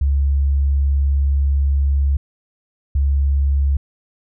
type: tone pair in turn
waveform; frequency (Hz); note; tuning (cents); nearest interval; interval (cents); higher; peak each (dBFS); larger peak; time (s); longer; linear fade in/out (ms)
sine; 69.6 / 69.6; C#2 / C#2; +8 / +8; unison; 0; neither; -13; neither; 0.01-2.17 / 2.95-3.77; first; 5
effects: none